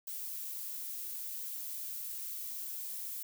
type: noise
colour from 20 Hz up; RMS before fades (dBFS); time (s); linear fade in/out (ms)
violet; -41; 0.07-3.23; 5
effects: none